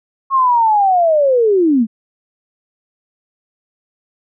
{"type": "linear sweep", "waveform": "sine", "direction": "down", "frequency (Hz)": [1095, 207.7], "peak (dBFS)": -9, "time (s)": [0.3, 1.87], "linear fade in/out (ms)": 50, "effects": []}